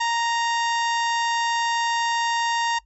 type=harmonic tone with a mistuned harmonic; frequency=932.3 Hz; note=A#5; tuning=in tune; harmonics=1 / 2 / 3 / 4 / 5 / 6 / 7 / 8; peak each=-22 / -28 / -32 / -34 / -36 / -38 / -39 / -40 dBFS; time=0-2.79 s; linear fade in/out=10 ms; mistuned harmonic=4; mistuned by=-32 cents; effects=noise-tail reverb RT60 0.1 s tail -21 dB re dry + added 50 Hz sine -55 dBFS peak until 2.85 s